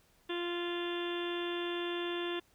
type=harmonic tone; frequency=347.8 Hz; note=F4; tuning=7 cents flat; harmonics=1 / 2 / 3 / 4 / 5 / 6 / 7 / 8 / 9 / 10; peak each=-35 / -47 / -45 / -49 / -45 / -53 / -52 / -46 / -49 / -44 dBFS; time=0.29-2.4 s; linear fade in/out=10 ms; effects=pink hiss -68 dBFS RMS until 2.54 s